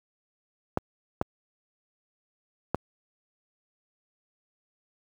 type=clicks; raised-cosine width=1 ms; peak=-10 dBFS; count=3; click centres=0.774 / 1.214 / 2.746 s; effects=high-pass 60 Hz 12 dB/octave + 8-bit